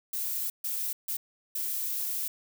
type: noise bursts at uneven times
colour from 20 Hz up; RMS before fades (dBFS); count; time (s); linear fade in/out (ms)
violet; -32; 4; 0.13-0.5 / 0.64-0.93 / 1.08-1.17 / 1.55-2.28; 5
effects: none